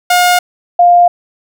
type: tone pair in turn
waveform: sawtooth / sine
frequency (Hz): 715 / 702.3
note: F5 / F5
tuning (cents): +41 / +10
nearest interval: unison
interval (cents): 31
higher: first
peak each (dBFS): -3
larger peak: neither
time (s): 0.1-0.39 / 0.79-1.08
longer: neither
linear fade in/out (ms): 5
effects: none